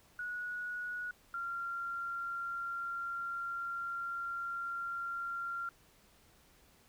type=tone pair in turn; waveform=sine; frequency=1461 / 1381.9 Hz; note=F#6 / F6; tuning=-22 / -19 cents; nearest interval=minor second; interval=97 cents; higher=first; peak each=-37 / -36 dBFS; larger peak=second; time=0.19-1.11 / 1.34-5.69 s; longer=second; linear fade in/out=2 ms; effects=pink hiss -65 dBFS RMS until 6.88 s